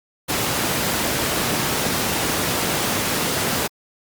pink high-pass noise, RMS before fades -22 dBFS, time 0.28-3.68 s, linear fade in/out 20 ms, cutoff 120 Hz, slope 12 dB/octave, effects Opus 48 kbps

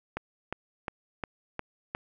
click train, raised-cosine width 0.5 ms, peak -17 dBFS, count 6, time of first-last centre 0.17-1.949 s, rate 2.81 Hz, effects none

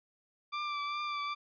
sawtooth tone with vibrato, 1174.7 Hz, D6, in tune, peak -30 dBFS, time 0.52-1.35 s, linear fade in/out 20 ms, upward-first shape triangle, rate 2.5 Hz, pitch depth 29 cents each way, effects resampled to 11025 Hz

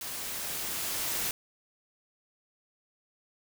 white noise with level ramp, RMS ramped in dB -38 to -31 dBFS, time 0.01-1.31 s, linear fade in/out 2 ms, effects none

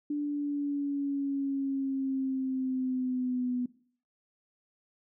sine linear sweep, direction down, 293.7 to 246.8 Hz, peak -28 dBFS, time 0.1-3.66 s, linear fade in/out 5 ms, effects noise-tail reverb RT60 0.5 s tail -19 dB re dry

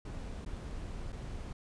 brown noise with dropouts, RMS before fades -41 dBFS, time 0.05-1.53 s, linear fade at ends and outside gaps 5 ms, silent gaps 0.45-0.46 / 1.122-1.126 s, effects resampled to 22050 Hz

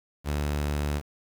sawtooth tone, 73.3 Hz, D2, 3 cents flat, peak -22 dBFS, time 0.24-1.02 s, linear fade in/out 50 ms, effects 8-bit

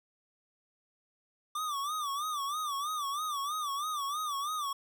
square tone with vibrato, 1177 Hz, D6, 3 cents sharp, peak -33 dBFS, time 1.55-4.73 s, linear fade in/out 5 ms, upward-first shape sine, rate 3.1 Hz, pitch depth 120 cents each way, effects none

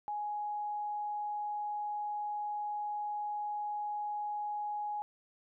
sine tone, 834 Hz, G#5, 7 cents sharp, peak -34 dBFS, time 0.08-5.02 s, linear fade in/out 0 ms, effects none

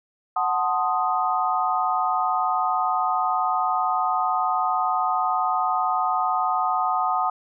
sine chord, F# diminished seventh, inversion none, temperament equal, 740 / 880 / 1046.5 / 1244.5 Hz, F#5 / A5 / C6 / Eb6, 0 / 0 / 0 / 0 cents, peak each -24 / -27 / -29 / -24 dBFS, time 0.36-7.3 s, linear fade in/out 5 ms, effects none

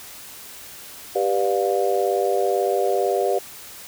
sine chord, G dominant seventh, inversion none, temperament just, 392 / 490 / 588 / 705.6 Hz, G4 / B4 / D5 / F5, 0 / -14 / +2 / +18 cents, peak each -22 / -24 / -25 / -24 dBFS, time 1.15-3.39 s, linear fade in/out 10 ms, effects white hiss -40 dBFS RMS until 3.87 s

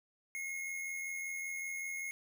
square tone with amplitude modulation, 2161 Hz, C#7, 45 cents flat, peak -37 dBFS, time 0.35-2.11 s, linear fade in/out 0 ms, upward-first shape sine, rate 85.2 Hz, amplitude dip 40%, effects none

